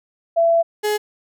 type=tone pair in turn; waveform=sine / 35% pulse; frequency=670 / 421 Hz; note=E5 / G#4; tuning=+28 / +24 cents; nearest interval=minor sixth; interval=804 cents; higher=first; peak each=-12 / -16 dBFS; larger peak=first; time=0.36-0.63 / 0.83-0.98 s; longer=first; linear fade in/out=20 ms; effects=none